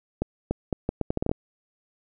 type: accelerating click train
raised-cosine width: 2 ms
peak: -11 dBFS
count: 11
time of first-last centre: 0.22-1.315 s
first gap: 290 ms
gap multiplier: 0.75
effects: none